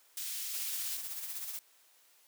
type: high-pass noise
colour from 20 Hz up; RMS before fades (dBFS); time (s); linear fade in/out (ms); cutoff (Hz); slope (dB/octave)
white; -39; 0.17-0.97; 2; 2800; 12
type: noise with tremolo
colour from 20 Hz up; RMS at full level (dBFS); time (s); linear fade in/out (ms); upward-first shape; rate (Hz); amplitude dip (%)
blue; -39; 0.54-1.59; 0; sine; 16; 45
effects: white hiss -65 dBFS RMS until 2.27 s + high-pass 400 Hz 12 dB/octave